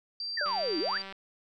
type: tone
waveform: sine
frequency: 4699 Hz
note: D8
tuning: in tune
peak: -33 dBFS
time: 0.2-1.02 s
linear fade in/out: 2 ms
type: exponential two-way sweep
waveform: sine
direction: down then up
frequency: 1918 to 293.5 to 1918 Hz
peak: -29 dBFS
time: 0.37-0.98 s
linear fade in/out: 5 ms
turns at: 0.79 s
type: tone with exponential decay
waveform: sine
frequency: 587.3 Hz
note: D5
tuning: in tune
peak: -32 dBFS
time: 0.41-0.69 s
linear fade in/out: 2 ms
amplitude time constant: 59 ms
type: click train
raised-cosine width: 0.3 ms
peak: -27 dBFS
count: 130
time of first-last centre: 0.46-1.125 s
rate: 194 Hz
effects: none